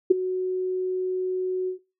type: tone with ADSR envelope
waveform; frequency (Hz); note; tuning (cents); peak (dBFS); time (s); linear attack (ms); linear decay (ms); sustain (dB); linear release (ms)
sine; 370; F#4; 0; -9; 0.1-1.79; 11; 15; -14; 110
effects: noise-tail reverb RT60 0.3 s tail -21 dB re dry